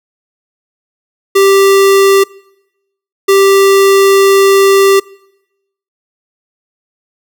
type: tone bursts at uneven times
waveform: square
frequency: 392 Hz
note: G4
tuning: in tune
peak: -5 dBFS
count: 2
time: 1.35-2.24 / 3.28-5 s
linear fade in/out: 10 ms
effects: noise-tail reverb RT60 0.9 s tail -24 dB re dry